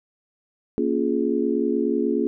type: chord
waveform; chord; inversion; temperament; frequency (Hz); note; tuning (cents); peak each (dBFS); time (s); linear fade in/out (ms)
sine; Bb minor seventh; none; just; 233.1 / 279.7 / 349.6 / 419.5; Bb3 / Db4 / F4 / Ab4; 0 / +16 / +2 / +17; -25; 0.78-2.27; 0
effects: none